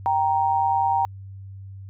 sine tone pair together, 784 / 933.8 Hz, G5 / A#5, 0 / +3 cents, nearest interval minor third, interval 303 cents, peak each -21 dBFS, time 0.06-1.05 s, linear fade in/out 0 ms, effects added 97 Hz sine -36 dBFS peak until 1.89 s

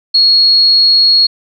sine tone, 4316 Hz, C#8, 47 cents flat, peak -5 dBFS, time 0.14-1.27 s, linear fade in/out 10 ms, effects none

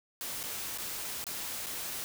white noise with dropouts, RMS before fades -38 dBFS, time 0.21-2.04 s, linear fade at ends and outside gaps 0 ms, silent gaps 0.43-0.437 / 0.776-0.784 / 1.241-1.267 / 1.661-1.667 s, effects none

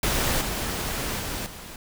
pink noise with level steps, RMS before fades -24 / -29 / -31 / -40 dBFS, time 0.03-1.76 s, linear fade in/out 2 ms, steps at 0.41 / 1.19 / 1.46 s, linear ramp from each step 2 ms, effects none

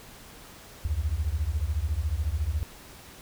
sine beating tone pair, 68.8 / 82.8 Hz, C#2 / E2, -12 / +8 cents, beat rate 14 Hz, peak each -28 dBFS, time 0.85-2.63 s, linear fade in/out 0 ms, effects pink hiss -48 dBFS RMS until 3.21 s

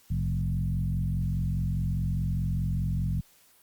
sine tone with frequency modulation, 110 Hz, A2, in tune, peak -25 dBFS, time 0.1-3.21 s, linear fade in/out 10 ms, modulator 44.9 Hz, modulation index 1.5, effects white hiss -60 dBFS RMS until 3.62 s + Opus 48 kbps

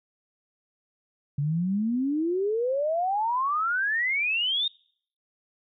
sine exponential sweep, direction up, 138.59 to 3729 Hz, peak -23 dBFS, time 1.38-4.68 s, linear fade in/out 5 ms, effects noise-tail reverb RT60 0.6 s tail -26 dB re dry

